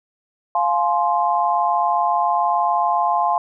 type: chord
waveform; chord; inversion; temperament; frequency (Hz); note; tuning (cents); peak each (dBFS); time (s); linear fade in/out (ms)
sine; F minor; none; equal with one note detuned; 698.5 / 845.6 / 1046.5; F5 / Ab5 / C6; 0 / +31 / 0; -20; 0.55-3.38; 2
effects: none